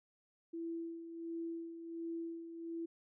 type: tone with tremolo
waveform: sine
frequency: 332.8 Hz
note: E4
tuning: 17 cents sharp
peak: -38 dBFS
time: 0.53-2.86 s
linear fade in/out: 10 ms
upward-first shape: sine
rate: 1.4 Hz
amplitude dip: 60%
effects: none